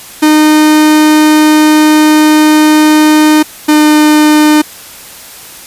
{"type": "tone pair in turn", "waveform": "45% pulse", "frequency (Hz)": [306.5, 303.2], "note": ["D#4", "D#4"], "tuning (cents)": [-26, -45], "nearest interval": "unison", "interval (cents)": 19, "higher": "first", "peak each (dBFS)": -3, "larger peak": "neither", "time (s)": [[0.22, 3.43], [3.68, 4.62]], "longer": "first", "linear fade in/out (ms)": 10, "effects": ["white hiss -30 dBFS RMS until 5.66 s", "resampled to 32000 Hz"]}